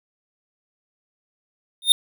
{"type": "tone with exponential growth", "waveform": "square", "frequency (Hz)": 3646, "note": "A#7", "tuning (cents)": -39, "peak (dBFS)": -6, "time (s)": [1.82, 1.92], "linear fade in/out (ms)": 1, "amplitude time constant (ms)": 21, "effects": []}